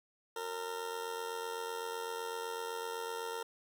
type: tone with amplitude modulation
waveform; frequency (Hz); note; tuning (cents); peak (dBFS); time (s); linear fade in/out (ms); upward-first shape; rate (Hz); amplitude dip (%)
20% pulse; 458.9; A#4; -27; -30; 0.36-3.43; 5; sine; 87.9; 65
effects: none